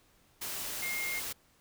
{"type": "tone in noise", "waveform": "sine", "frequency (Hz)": 2128, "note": "C7", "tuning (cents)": 29, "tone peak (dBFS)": -34, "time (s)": [0.82, 1.2], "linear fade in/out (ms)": 10, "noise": "white", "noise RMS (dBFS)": -38, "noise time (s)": [0.41, 1.33], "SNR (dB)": 1, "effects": ["pink hiss -66 dBFS RMS until 1.6 s"]}